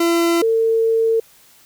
40% pulse / sine tone pair in turn, 338.1 / 451.3 Hz, E4 / A4, +44 / +44 cents, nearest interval perfect fourth, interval 500 cents, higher second, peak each -13 dBFS, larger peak neither, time 0-0.42 / 0.42-1.2 s, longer second, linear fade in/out 5 ms, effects white hiss -50 dBFS RMS until 1.65 s

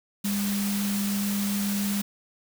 sine tone in noise, 201.7 Hz, G3, 50 cents sharp, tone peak -25 dBFS, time 0.24-2.02 s, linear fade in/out 10 ms, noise white, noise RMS -33 dBFS, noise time 0.24-2.02 s, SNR +5 dB, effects none

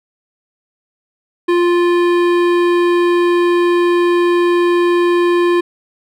sine tone with hard clipping, 349.2 Hz, F4, in tune, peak -12 dBFS, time 1.48-5.61 s, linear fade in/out 10 ms, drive 15 dB, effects none

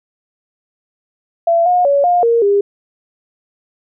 sine tone with pitch steps, 675 / 718 / 564 / 708 / 465.7 / 403.3 Hz, E5 / F5 / C#5 / F5 / A#4 / G4, +41 / +48 / +30 / +23 / -2 / +49 cents, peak -9 dBFS, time 1.47-2.61 s, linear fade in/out 5 ms, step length 190 ms, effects none

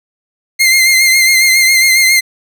sawtooth tone with vibrato, 2100 Hz, C7, 6 cents sharp, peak -3 dBFS, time 0.59-2.21 s, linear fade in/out 20 ms, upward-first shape triangle, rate 7.3 Hz, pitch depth 45 cents each way, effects none

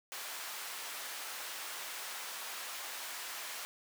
pink high-pass noise, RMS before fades -43 dBFS, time 0.12-3.65 s, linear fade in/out 0 ms, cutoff 970 Hz, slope 12 dB/octave, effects none

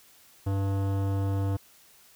sine tone with hard clipping, 98 Hz, G2, in tune, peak -27 dBFS, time 0.46-1.57 s, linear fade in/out 10 ms, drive 17 dB, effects white hiss -57 dBFS RMS until 2.15 s

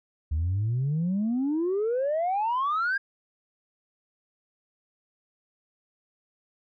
sine exponential sweep, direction up, 73.42 to 1639 Hz, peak -22 dBFS, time 0.31-2.98 s, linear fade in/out 10 ms, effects tanh soft clip ceiling -21 dBFS

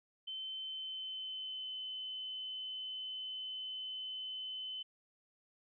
sine tone with pitch glide, 3075 to 3040 Hz, G7 to F#7, -34 to +46 cents, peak -40 dBFS, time 0.27-4.83 s, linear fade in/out 10 ms, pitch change -20 cents, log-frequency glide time 0.62-1.75 s, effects none

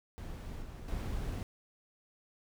brown noise with level steps, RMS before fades -42 / -45 / -37 dBFS, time 0.18-1.43 s, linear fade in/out 0 ms, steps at 0.62 / 0.88 s, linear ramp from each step 5 ms, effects none

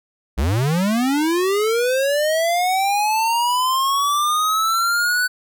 square linear sweep, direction up, 57.1 to 1500 Hz, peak -17 dBFS, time 0.37-5.28 s, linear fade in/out 20 ms, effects none

